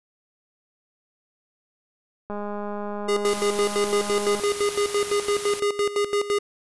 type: click train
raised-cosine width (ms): 1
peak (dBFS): -19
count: 433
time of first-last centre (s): 2.3-4.397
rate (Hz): 206
type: tone with tremolo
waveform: square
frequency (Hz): 409.1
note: G#4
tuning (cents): -26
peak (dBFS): -20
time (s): 3.08-6.39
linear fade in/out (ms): 10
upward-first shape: square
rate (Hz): 5.9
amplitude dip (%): 75
type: noise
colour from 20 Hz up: white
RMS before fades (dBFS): -33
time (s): 3.25-5.6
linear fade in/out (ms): 5
effects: resampled to 24000 Hz